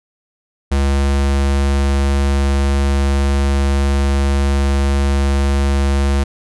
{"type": "tone", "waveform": "square", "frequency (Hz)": 69.3, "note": "C#2", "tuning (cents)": 0, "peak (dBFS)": -13, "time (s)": [0.71, 6.24], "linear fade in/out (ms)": 10, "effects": ["resampled to 24000 Hz"]}